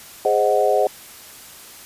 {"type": "chord", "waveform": "sine", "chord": "Ab dominant seventh", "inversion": "none", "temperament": "equal", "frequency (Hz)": [415.3, 523.3, 622.3, 740], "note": ["Ab4", "C5", "Eb5", "Gb5"], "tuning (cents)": [0, 0, 0, 0], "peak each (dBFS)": -20, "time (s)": [0.25, 0.87], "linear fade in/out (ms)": 2, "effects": ["white hiss -41 dBFS RMS until 1.85 s", "resampled to 32000 Hz"]}